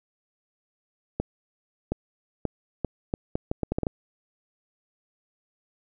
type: accelerating click train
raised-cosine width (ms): 2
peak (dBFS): -12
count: 12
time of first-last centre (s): 1.2-3.868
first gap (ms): 720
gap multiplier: 0.74
effects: none